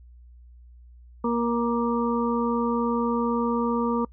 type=harmonic tone; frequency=235.6 Hz; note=A#3; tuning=19 cents sharp; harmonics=1 / 2 / 4 / 5; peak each=-24 / -27 / -30 / -31 dBFS; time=1.24-4.05 s; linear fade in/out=5 ms; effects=noise-tail reverb RT60 0.1 s tail -25 dB re dry + added 60 Hz sine -46 dBFS peak until 4.12 s